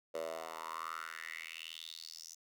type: tone with high-pass filter sweep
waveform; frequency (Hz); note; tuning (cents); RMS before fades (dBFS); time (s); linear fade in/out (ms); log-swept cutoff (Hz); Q
10% pulse; 81.2; E2; -26; -45; 0.14-2.35; 10; 530 to 6200; 5.8
effects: none